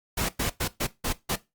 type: noise bursts at uneven times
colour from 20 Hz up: pink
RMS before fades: -27 dBFS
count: 6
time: 0.17-0.29 / 0.39-0.5 / 0.6-0.68 / 0.8-0.87 / 1.04-1.13 / 1.29-1.36 s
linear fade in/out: 10 ms
effects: noise-tail reverb RT60 0.2 s tail -17 dB re dry + Opus 48 kbps